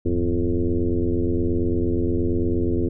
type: tone with frequency modulation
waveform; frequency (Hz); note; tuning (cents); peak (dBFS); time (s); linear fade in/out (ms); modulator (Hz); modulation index
sine; 167.8; E3; +31; -18; 0.05-2.89; 10; 88.6; 2.8
effects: none